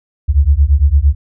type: beating tone pair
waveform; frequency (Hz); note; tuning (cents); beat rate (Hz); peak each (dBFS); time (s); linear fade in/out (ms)
sine; 67 / 75.8; C2 / D#2; +42 / -45; 8.8; -10; 0.28-1.15; 20
effects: none

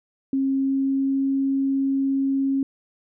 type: tone with pitch glide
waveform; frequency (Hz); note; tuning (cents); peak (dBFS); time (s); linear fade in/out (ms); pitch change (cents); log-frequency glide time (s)
sine; 270 to 271.7; C#4 to C#4; -45 to -35; -19; 0.33-2.63; 2; +10; 0.54-1.29
effects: none

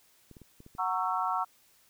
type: clicks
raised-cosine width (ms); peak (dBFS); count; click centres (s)
3; -37; 6; 0.313 / 0.368 / 0.417 / 0.604 / 0.664 / 0.751
type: chord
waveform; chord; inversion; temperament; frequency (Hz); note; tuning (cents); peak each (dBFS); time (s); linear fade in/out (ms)
sine; F# dominant seventh; none; just; 740 / 925 / 1110 / 1332; F#5 / A#5 / C#6 / E6; 0 / -14 / +2 / +18; -33; 0.78-1.45; 20
effects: white hiss -64 dBFS RMS until 1.89 s

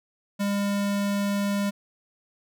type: tone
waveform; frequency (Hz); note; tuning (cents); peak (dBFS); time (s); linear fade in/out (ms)
square; 201.5; G3; +48; -24; 0.39-1.71; 20
effects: none

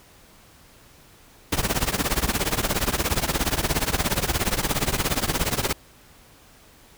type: noise with tremolo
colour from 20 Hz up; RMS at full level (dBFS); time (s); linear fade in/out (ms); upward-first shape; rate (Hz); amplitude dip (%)
pink; -20; 1.52-5.73; 5; triangle; 17; 95
effects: pink hiss -52 dBFS RMS until 6.97 s

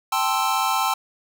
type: chord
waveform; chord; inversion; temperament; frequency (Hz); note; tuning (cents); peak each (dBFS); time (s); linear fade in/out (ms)
square; A minor seventh; third; equal; 784 / 880 / 1046.5 / 1318.5; G5 / A5 / C6 / E6; 0 / 0 / 0 / 0; -26; 0.12-0.94; 5
effects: none

